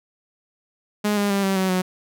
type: tone with pitch steps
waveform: sawtooth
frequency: 208.3 / 203.2 / 198.21 / 193.34 / 188.6 / 183.97 Hz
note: G#3 / G#3 / G3 / G3 / F#3 / F#3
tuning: +5 / -38 / +19 / -24 / +33 / -10 cents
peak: -15 dBFS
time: 1.04-1.82 s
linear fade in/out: 10 ms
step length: 130 ms
effects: none